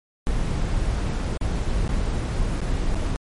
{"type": "noise with dropouts", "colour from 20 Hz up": "brown", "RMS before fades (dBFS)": -23, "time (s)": [0.27, 3.16], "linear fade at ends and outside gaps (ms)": 0, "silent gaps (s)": [[1.373, 1.411], [1.878, 1.891], [2.605, 2.616], [2.946, 2.954]], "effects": ["MP3 48 kbps"]}